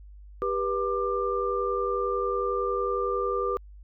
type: tone cluster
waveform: sine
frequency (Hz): 395.7 / 486.7 / 1190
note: G4 / B4 / D6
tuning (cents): +16 / -25 / +22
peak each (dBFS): -29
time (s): 0.42-3.57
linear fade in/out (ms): 0
effects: added 50 Hz sine -44 dBFS peak until 3.83 s